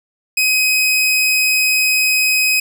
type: tone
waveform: sawtooth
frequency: 2524 Hz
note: D#7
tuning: 24 cents sharp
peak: -9 dBFS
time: 0.37-2.6 s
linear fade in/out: 5 ms
effects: none